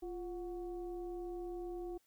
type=tone with frequency modulation; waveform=sine; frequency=349.2 Hz; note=F4; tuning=in tune; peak=-40 dBFS; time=0.02-1.98 s; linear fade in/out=10 ms; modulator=384 Hz; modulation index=0.57; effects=white hiss -75 dBFS RMS until 2.06 s